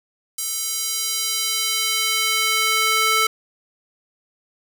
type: tone with high-pass filter sweep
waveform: square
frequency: 440 Hz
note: A4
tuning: in tune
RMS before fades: -21 dBFS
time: 0.38-3.27 s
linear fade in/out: 5 ms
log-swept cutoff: 7200 to 1300 Hz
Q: 0.97
effects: 7-bit